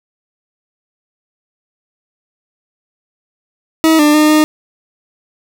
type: tone with pitch steps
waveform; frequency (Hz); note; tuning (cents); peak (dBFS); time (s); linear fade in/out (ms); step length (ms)
40% pulse; 320.2 / 298 / 304.5 / 306.7; D#4 / D4 / D#4 / D#4; +50 / +25 / -37 / -25; -6; 3.84-4.44; 0; 150
effects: none